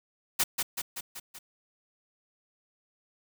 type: noise with echo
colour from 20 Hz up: white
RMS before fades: -25 dBFS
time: 0.39-0.44 s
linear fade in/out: 10 ms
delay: 190 ms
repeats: 5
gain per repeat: -4 dB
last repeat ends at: 1.39 s
effects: none